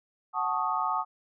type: chord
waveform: sine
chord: D# half-diminished seventh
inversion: first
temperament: equal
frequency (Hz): 740 / 880 / 1108.7 / 1244.5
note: F#5 / A5 / C#6 / D#6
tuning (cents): 0 / 0 / 0 / 0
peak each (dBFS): -33 / -31 / -32 / -30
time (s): 0.33-1.05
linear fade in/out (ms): 50
effects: none